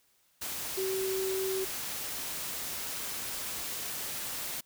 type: tone in noise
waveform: sine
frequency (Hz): 381.3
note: G4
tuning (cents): -48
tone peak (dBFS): -30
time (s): 0.77-1.65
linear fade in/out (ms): 10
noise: white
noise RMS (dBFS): -37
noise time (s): 0.41-4.61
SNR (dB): +4
effects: white hiss -69 dBFS RMS until 4.65 s